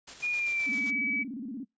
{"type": "noise with tremolo", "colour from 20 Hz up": "white", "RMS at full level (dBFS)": -43, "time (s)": [0.07, 0.91], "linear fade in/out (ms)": 10, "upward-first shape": "square", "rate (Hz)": 7.6, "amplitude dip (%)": 45}
{"type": "tone with pitch glide", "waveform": "sine", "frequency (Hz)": [2436, 2286], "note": ["D#7", "D7"], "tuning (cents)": [-37, -47], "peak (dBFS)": -27, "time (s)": [0.22, 1.24], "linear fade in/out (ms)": 20, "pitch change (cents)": -110, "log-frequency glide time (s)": [0.32, 0.77]}
{"type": "tone with vibrato", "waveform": "sine", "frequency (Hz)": 249.5, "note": "B3", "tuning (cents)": 18, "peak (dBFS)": -35, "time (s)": [0.66, 1.65], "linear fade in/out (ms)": 20, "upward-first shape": "square", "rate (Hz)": 17, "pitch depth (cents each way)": 180}
{"effects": ["noise-tail reverb RT60 0.2 s tail -26 dB re dry", "resampled to 16000 Hz"]}